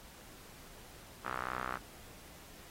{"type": "tone with band-pass filter", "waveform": "sawtooth", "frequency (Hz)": 63, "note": "B1", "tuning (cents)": 35, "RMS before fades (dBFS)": -40, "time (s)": [1.24, 1.78], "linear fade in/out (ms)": 20, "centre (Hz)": 1300, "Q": 4.2, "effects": ["pink hiss -55 dBFS RMS until 2.7 s", "AAC 48 kbps"]}